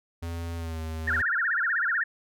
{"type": "tone with pitch glide", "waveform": "square", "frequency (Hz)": [84.2, 80.03], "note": ["E2", "D#2"], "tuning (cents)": [37, 49], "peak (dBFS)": -32, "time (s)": [0.22, 1.22], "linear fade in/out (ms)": 10, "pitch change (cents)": -88, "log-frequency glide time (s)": [0.56, 0.8]}
{"type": "tone with vibrato", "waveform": "sine", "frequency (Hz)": 1600, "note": "G6", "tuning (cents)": 35, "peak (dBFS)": -23, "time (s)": [1.07, 2.04], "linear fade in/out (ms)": 10, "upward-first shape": "sine", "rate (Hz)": 16, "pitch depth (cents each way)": 270}
{"effects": []}